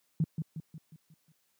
sine tone with echo, 158.4 Hz, D#3, 31 cents sharp, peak -23 dBFS, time 0.2-0.24 s, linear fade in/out 2 ms, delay 180 ms, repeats 6, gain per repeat -6 dB, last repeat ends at 1.32 s, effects white hiss -74 dBFS RMS until 1.59 s + high-pass 100 Hz 12 dB/octave

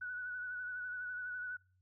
sine tone with vibrato, 1480 Hz, F#6, in tune, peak -39 dBFS, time 0.01-1.57 s, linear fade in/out 10 ms, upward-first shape sine, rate 12 Hz, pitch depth 30 cents each way, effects noise-tail reverb RT60 0.4 s tail -26 dB re dry + added 92 Hz sine -70 dBFS peak until 1.81 s

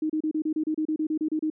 sine tone bursts, 311.1 Hz, D#4, in tune, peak -23 dBFS, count 14, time 0.02-1.501 s, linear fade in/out 5 ms, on 77 ms, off 31 ms, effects none

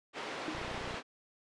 pink band-pass noise, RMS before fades -41 dBFS, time 0.13-1.03 s, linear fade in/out 50 ms, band 340 to 3300 Hz, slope 12 dB/octave
sine tone with exponential decay, 311.1 Hz, D#4, in tune, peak -31 dBFS, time 0.48-0.6 s, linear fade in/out 1 ms, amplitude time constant 26 ms
click train, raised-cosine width 5 ms, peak -34 dBFS, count 13, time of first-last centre 0.55-0.942 s, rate 30.6 Hz
effects resampled to 22050 Hz

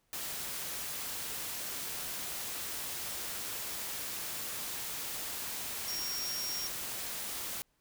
sine tone in noise, 5580 Hz, F8, 2 cents flat, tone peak -36 dBFS, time 5.88-6.67 s, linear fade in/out 0 ms, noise white, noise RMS -39 dBFS, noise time 0.13-7.62 s, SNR 0 dB, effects pink hiss -75 dBFS RMS until 7.8 s

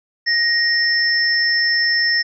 sine tone pair together, 1873 / 5315 Hz, A#6 / E8, +8 / +13 cents, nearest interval octave + tritone, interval 1805 cents, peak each -16 / -18 dBFS, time 0.26-2.23 s, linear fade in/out 20 ms, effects none

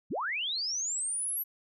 sine linear sweep, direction up, 92.8 to 11910 Hz, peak -30 dBFS, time 0.1-1.44 s, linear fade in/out 20 ms, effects none

